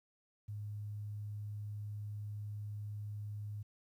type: tone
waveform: sine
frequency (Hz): 104.3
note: G#2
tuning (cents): +8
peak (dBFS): -40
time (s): 0.48-3.63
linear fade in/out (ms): 10
effects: 12-bit